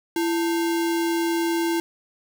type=tone with sample-and-hold; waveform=sine; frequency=335.1 Hz; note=E4; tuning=29 cents sharp; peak=-20 dBFS; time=0.16-1.8 s; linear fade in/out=2 ms; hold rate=1225 Hz; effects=none